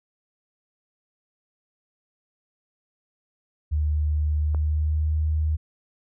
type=tone with pitch glide; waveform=sine; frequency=75.5 to 77.44 Hz; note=D2 to D#2; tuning=+48 to -8 cents; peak=-20 dBFS; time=3.71-5.57 s; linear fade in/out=20 ms; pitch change=+44 cents; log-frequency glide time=4.39-5.18 s
type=click; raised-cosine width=1 ms; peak=-23 dBFS; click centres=4.547 s
effects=none